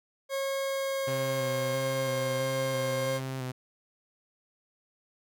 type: tone with pitch glide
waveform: 40% pulse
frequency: 544 to 533.4 Hz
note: C#5 to C5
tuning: -33 to +33 cents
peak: -28 dBFS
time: 0.29-3.21 s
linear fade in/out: 50 ms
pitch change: -34 cents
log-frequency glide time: 0.59-2.37 s
type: tone with vibrato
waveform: sawtooth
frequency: 130 Hz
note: C3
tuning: 11 cents flat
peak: -29 dBFS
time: 1.07-3.52 s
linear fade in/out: 10 ms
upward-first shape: square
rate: 1.5 Hz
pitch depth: 28 cents each way
effects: none